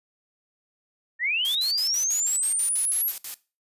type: linear sweep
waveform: sine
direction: up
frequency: 1783 to 11880 Hz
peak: -22 dBFS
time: 1.19-3.13 s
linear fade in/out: 50 ms
type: noise bursts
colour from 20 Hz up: blue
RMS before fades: -33 dBFS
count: 12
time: 1.45-3.342 s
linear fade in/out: 0 ms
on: 99 ms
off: 64 ms
effects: noise-tail reverb RT60 0.3 s tail -19 dB re dry + resampled to 32000 Hz